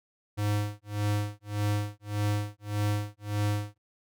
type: tone with tremolo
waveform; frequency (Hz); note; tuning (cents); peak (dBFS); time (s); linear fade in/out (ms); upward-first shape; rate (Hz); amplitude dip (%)
square; 103.83; G#2; 0; -25; 0.37-3.78; 20; sine; 1.7; 100
effects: none